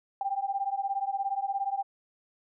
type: beating tone pair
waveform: sine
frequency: 781 / 798 Hz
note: G5 / G5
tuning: -7 / +31 cents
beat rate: 17 Hz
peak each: -31 dBFS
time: 0.21-1.83 s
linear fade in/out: 2 ms
effects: none